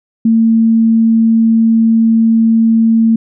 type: tone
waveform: sine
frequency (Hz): 225.8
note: A3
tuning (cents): +45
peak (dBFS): -6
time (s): 0.25-3.16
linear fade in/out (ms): 5
effects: none